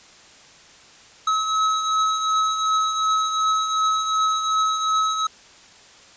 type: beating tone pair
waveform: square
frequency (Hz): 1286 / 1288.7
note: E6 / E6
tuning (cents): -43 / -40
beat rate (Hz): 2.7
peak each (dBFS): -20 / -29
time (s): 1.27-5.27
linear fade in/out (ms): 5
effects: white hiss -48 dBFS RMS until 6.16 s + resampled to 16000 Hz